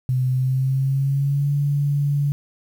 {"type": "tone with pitch glide", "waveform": "sine", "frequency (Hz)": [128.4, 143.29], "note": ["C3", "D3"], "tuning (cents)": [-32, -42], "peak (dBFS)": -17, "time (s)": [0.09, 2.32], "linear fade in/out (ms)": 0, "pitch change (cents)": 190, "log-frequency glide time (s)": [0.32, 1.51], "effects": ["8-bit"]}